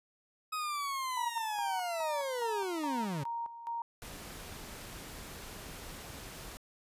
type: linear sweep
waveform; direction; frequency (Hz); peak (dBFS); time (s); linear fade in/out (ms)
40% pulse; down; 1269 to 131.5; -33; 0.52-3.24; 10
type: tone with tremolo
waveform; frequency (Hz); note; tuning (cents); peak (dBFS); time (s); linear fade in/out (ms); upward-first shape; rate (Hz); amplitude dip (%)
sine; 932.3; A#5; 0; -34; 1.17-3.82; 2; square; 2.4; 70
type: noise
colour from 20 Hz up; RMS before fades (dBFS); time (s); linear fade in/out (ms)
pink; -46; 4.02-6.57; 0
effects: resampled to 32000 Hz